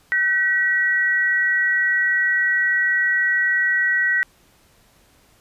sine tone pair together, 1525 / 1921.4 Hz, G6 / B6, -48 / -48 cents, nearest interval major third, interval 400 cents, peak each -22 / -17 dBFS, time 0.12-4.23 s, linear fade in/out 0 ms, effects pink hiss -56 dBFS RMS until 5.4 s + resampled to 32000 Hz

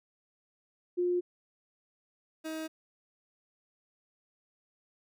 sine / 30% pulse tone pair in turn, 355.4 / 316.8 Hz, F4 / D#4, +30 / +31 cents, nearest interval major second, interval 199 cents, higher first, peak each -26 / -33 dBFS, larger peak first, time 0.97-1.21 / 2.44-2.68 s, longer neither, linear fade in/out 20 ms, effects none

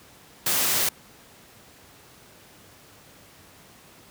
white noise, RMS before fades -23 dBFS, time 0.46-0.89 s, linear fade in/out 5 ms, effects pink hiss -51 dBFS RMS until 4.1 s + high-pass 80 Hz 12 dB/octave

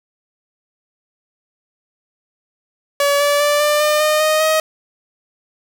sawtooth tone with pitch steps, 569 / 577.3 / 585.7 / 594.2 / 602.8 / 611.6 / 620.5 / 629.5 Hz, C#5 / D5 / D5 / D5 / D5 / D#5 / D#5 / D#5, +45 / -30 / -5 / +20 / +45 / -30 / -5 / +20 cents, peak -9 dBFS, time 3-4.6 s, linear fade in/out 2 ms, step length 200 ms, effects none

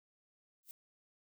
violet noise with exponential growth, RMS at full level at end -45 dBFS, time 0.63-0.71 s, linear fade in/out 0 ms, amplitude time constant 17 ms, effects none

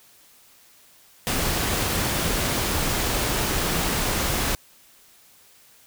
pink noise, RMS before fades -24 dBFS, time 1.27-4.55 s, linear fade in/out 0 ms, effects white hiss -54 dBFS RMS until 5.86 s

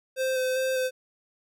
square tone with vibrato, 518 Hz, C5, 17 cents flat, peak -25 dBFS, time 0.16-0.91 s, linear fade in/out 50 ms, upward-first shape square, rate 2.5 Hz, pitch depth 14 cents each way, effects none

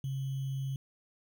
sine tone with sample-and-hold, 134.8 Hz, C#3, 48 cents flat, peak -32 dBFS, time 0.04-0.76 s, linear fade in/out 2 ms, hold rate 3150 Hz, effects none

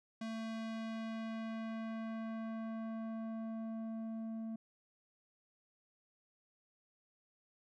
square tone with low-pass filter sweep, 223.7 Hz, A3, 29 cents sharp, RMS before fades -42 dBFS, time 0.21-4.56 s, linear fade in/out 5 ms, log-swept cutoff 5700 to 460 Hz, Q 0.78, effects none

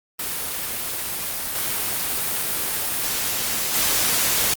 white noise with level steps, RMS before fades -27 / -24 / -20 dBFS, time 0.19-4.54 s, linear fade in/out 5 ms, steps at 1.55 / 3.74 s, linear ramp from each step 2 ms, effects Opus 32 kbps

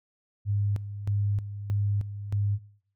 sine tone with tremolo, 101.8 Hz, G#2, 34 cents flat, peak -23 dBFS, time 0.45-2.59 s, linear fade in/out 50 ms, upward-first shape square, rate 1.6 Hz, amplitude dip 70%, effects noise-tail reverb RT60 0.6 s tail -22 dB re dry

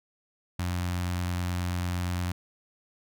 sawtooth tone with notch filter, 89 Hz, F2, 33 cents sharp, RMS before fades -30 dBFS, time 0.59-2.32 s, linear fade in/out 5 ms, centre 440 Hz, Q 0.98, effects none

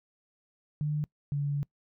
sine tone pair in turn, 149.7 / 143.33 Hz, D3 / D3, +33 / -42 cents, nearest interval minor second, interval 75 cents, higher first, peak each -27 dBFS, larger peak neither, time 0.81-1.04 / 1.32-1.63 s, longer second, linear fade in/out 0 ms, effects noise-tail reverb RT60 0.1 s tail -24 dB re dry

